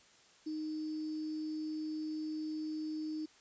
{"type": "tone with sample-and-hold", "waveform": "sine", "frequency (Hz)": 310, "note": "D#4", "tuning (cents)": -6, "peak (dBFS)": -36, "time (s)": [0.46, 3.26], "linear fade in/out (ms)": 10, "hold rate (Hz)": 4900, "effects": ["white hiss -63 dBFS RMS until 3.4 s", "resampled to 16000 Hz"]}